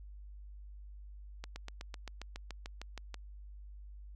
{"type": "slowing click train", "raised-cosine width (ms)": 0.2, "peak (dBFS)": -26, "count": 13, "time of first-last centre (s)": [1.44, 3.143], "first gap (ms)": 120, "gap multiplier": 1.03, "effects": ["added 50 Hz sine -47 dBFS peak until 4.15 s"]}